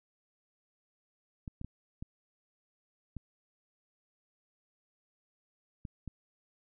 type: clicks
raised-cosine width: 5 ms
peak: -28 dBFS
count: 7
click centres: 1.478 / 1.614 / 1.646 / 2.025 / 3.167 / 5.852 / 6.077 s
effects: none